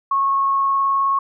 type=tone with vibrato; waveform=sine; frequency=1096 Hz; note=C#6; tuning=20 cents flat; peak=-15 dBFS; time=0.11-1.19 s; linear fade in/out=5 ms; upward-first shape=triangle; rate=19 Hz; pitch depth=10 cents each way; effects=none